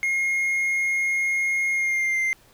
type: tone with pitch glide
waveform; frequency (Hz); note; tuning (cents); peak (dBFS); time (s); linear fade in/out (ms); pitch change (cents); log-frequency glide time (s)
triangle; 2145 to 2090; C7 to C7; +42 to -2; -19; 0.03-2.33; 0; -44; 1.71-2.19
effects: pink hiss -56 dBFS RMS until 2.53 s